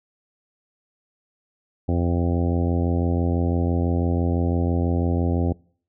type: harmonic tone with a mistuned harmonic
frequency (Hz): 86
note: F2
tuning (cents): -26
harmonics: 1 / 2 / 3 / 4 / 5 / 6 / 7 / 8 / 9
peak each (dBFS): -21 / -27 / -26 / -30 / -34 / -34 / -37 / -38 / -37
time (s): 1.88-5.53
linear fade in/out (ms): 10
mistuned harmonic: 9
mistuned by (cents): +16
effects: noise-tail reverb RT60 0.5 s tail -24 dB re dry